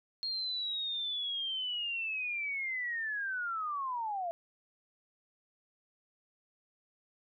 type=linear sweep; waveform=sine; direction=down; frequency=4260 to 661 Hz; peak=-33 dBFS; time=0.23-4.31 s; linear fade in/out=0 ms; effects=none